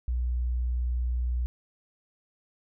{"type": "tone", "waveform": "sine", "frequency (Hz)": 61, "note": "B1", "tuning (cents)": -21, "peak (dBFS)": -25, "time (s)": [0.08, 1.46], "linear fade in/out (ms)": 0, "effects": []}